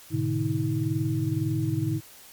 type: tone cluster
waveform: sine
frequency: 107.5 / 127.1 / 149.1 / 319.7 Hz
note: A2 / C3 / D3 / D#4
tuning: -40 / -50 / +27 / +47 cents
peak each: -29 dBFS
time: 0.1-2.01 s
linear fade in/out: 50 ms
effects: white hiss -49 dBFS RMS until 2.32 s + MP3 96 kbps